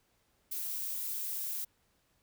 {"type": "noise", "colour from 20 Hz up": "violet", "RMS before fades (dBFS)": -37, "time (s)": [0.51, 1.65], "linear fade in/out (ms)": 10, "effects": ["pink hiss -73 dBFS RMS until 2.22 s"]}